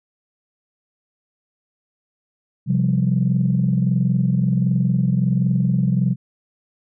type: chord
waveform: sine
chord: C suspended fourth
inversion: none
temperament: equal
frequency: 130.81 / 174.61 / 196 Hz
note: C3 / F3 / G3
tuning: 0 / 0 / 0 cents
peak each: -18 / -19 / -21 dBFS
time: 2.66-6.16 s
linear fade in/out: 50 ms
effects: tanh soft clip ceiling -7 dBFS